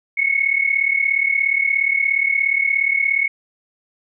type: tone pair together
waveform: sine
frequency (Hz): 2180 / 2217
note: C#7 / C#7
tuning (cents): -29 / 0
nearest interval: unison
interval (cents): 29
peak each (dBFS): -18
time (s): 0.17-3.28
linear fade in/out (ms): 10
effects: none